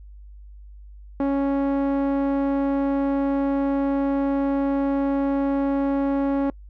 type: tone with low-pass filter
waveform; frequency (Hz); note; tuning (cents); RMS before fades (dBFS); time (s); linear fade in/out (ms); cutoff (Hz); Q
sawtooth; 277.2; C#4; 0; -22; 1.2-6.5; 2; 870; 0.64
effects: noise-tail reverb RT60 0.1 s tail -26 dB re dry + added 50 Hz sine -40 dBFS peak until 6.69 s